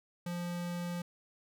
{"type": "tone", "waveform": "square", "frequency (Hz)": 174.61, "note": "F3", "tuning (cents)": 0, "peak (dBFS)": -36, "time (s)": [0.26, 1.02], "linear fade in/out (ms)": 5, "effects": []}